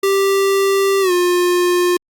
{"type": "tone with pitch glide", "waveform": "square", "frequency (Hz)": [392, 355.3], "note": ["G4", "F4"], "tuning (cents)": [0, 30], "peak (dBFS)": -13, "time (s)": [0.03, 1.97], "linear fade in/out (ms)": 5, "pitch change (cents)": -170, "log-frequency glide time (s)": [1.01, 1.12], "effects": ["Opus 48 kbps"]}